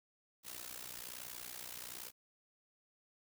white noise with amplitude modulation, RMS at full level -44 dBFS, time 0.43-2.12 s, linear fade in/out 50 ms, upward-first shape sine, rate 61.2 Hz, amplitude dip 85%, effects none

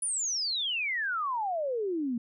sine exponential sweep, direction down, 10020 to 226.2 Hz, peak -28 dBFS, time 0.02-2.18 s, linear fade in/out 5 ms, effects none

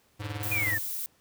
square tone with tremolo, 103.83 Hz, G#2, in tune, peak -31 dBFS, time 0.19-0.79 s, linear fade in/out 20 ms, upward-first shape sine, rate 19 Hz, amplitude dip 75%
click train, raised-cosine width 0.3 ms, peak -25 dBFS, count 72, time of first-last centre 0.22-0.71 s, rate 145 Hz
violet noise, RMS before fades -34 dBFS, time 0.43-1.06 s, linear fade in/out 0 ms
sine linear sweep, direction down, 2489 to 1743 Hz, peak -26 dBFS, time 0.51-0.78 s, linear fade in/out 10 ms
effects pink hiss -65 dBFS RMS until 1.2 s + high-pass 60 Hz 12 dB/octave

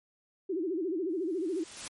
sine tone with vibrato, 349.2 Hz, F4, in tune, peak -29 dBFS, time 0.49-1.64 s, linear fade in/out 10 ms, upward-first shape sine, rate 14 Hz, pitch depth 200 cents each way
white noise with exponential growth, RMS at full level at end -38 dBFS, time 1.09-1.88 s, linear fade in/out 5 ms, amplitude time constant 170 ms
effects MP3 48 kbps

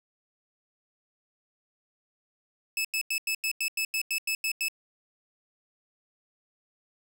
sawtooth tone bursts, 2608 Hz, E7, 19 cents flat, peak -23 dBFS, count 12, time 2.77-4.684 s, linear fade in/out 2 ms, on 77 ms, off 90 ms, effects none

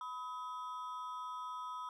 triangle ring-modulated tone, 1134 Hz, C#6, 39 cents sharp, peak -36 dBFS, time 0.01-1.89 s, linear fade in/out 2 ms, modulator 138 Hz, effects none

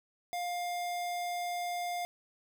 square tone, 705 Hz, F5, 16 cents sharp, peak -34 dBFS, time 0.33-2.05 s, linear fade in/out 0 ms, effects none

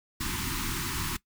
pink band-stop noise, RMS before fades -32 dBFS, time 0.2-1.17 s, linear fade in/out 10 ms, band 380 to 870 Hz, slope 96 dB/octave, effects noise-tail reverb RT60 0.1 s tail -19 dB re dry

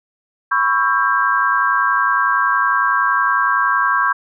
sine chord, C# half-diminished seventh, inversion third, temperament just, 997.9 / 1108.7 / 1330.5 / 1596.6 Hz, B5 / C#6 / E6 / G6, +18 / 0 / +16 / +31 cents, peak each -21 / -17 / -22 / -17 dBFS, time 0.51-4.13 s, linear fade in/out 10 ms, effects none

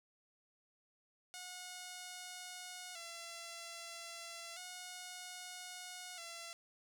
5% pulse tone with vibrato, 701 Hz, F5, 6 cents sharp, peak -35 dBFS, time 1.34-6.53 s, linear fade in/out 0 ms, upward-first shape square, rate 0.31 Hz, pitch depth 61 cents each way, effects none

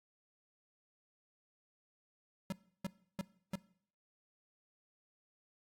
square tone bursts, 189.7 Hz, F#3, 43 cents sharp, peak -36 dBFS, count 4, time 2.5-3.556 s, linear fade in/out 2 ms, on 24 ms, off 320 ms, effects noise-tail reverb RT60 0.6 s tail -20 dB re dry + AAC 64 kbps

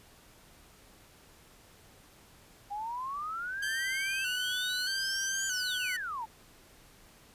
sine exponential two-way sweep, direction up then down, 799 to 7020 to 846 Hz, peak -34 dBFS, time 2.7-6.26 s, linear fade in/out 20 ms, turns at 5.47 s
sawtooth tone with vibrato, 1529 Hz, G6, 44 cents flat, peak -29 dBFS, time 3.62-5.97 s, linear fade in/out 10 ms, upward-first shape square, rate 0.8 Hz, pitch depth 46 cents each way
effects pink hiss -58 dBFS RMS until 7.34 s + resampled to 32000 Hz

